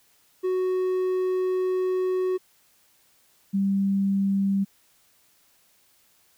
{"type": "tone pair in turn", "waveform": ["triangle", "sine"], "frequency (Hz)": [370, 196.4], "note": ["F#4", "G3"], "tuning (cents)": [0, 4], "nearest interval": "major seventh", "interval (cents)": 1096, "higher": "first", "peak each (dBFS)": -20, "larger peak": "neither", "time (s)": [[0.43, 2.38], [3.53, 4.65]], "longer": "first", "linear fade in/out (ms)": 20, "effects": ["white hiss -62 dBFS RMS until 6.37 s"]}